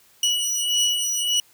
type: beating tone pair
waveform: 25% pulse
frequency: 2933 / 2934.7 Hz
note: F#7 / F#7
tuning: -16 / -15 cents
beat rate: 1.7 Hz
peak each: -20 / -19 dBFS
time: 0.23-1.4 s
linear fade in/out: 2 ms
effects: white hiss -56 dBFS RMS until 1.53 s